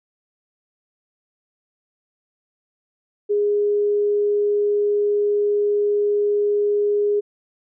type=tone; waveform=sine; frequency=412.5 Hz; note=G#4; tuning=12 cents flat; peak=-16 dBFS; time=3.29-7.21 s; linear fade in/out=20 ms; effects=none